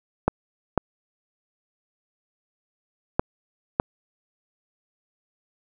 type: clicks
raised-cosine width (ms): 1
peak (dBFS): -4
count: 4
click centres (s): 0.28 / 0.777 / 3.195 / 3.799
effects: none